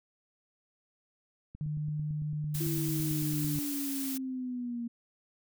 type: click train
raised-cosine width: 5 ms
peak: -33 dBFS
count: 19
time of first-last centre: 1.55-3.559 s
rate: 8.96 Hz
type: tone with pitch glide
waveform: sine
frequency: 150.8 to 149.5 Hz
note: D3 to D3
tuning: +46 to +31 cents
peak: -31 dBFS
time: 1.61-3.59 s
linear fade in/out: 0 ms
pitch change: -15 cents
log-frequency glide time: 2.2-3.46 s
type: noise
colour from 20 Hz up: blue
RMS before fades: -38 dBFS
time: 2.54-4.18 s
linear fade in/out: 10 ms
type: linear sweep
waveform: sine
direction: down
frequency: 335.3 to 233.1 Hz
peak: -33 dBFS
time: 2.6-4.88 s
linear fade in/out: 10 ms
effects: none